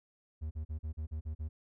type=tone bursts; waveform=triangle; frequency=77.78 Hz; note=D#2; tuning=in tune; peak=-33 dBFS; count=8; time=0.41-1.49 s; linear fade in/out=20 ms; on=100 ms; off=40 ms; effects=none